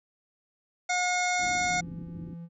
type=harmonic tone; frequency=721 Hz; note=F#5; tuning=45 cents flat; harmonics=1 / 2 / 3 / 5 / 6 / 7 / 8 / 9 / 10; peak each=-28 / -34 / -29 / -40 / -41 / -46 / -37 / -44 / -38 dBFS; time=0.89-1.81 s; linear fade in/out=10 ms
type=low-pass noise; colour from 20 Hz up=white; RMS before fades=-43 dBFS; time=1.38-2.36 s; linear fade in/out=50 ms; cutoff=350 Hz; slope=96 dB/octave
type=tone; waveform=triangle; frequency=169.1 Hz; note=E3; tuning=44 cents sharp; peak=-36 dBFS; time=1.67-2.49 s; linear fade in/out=50 ms
effects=none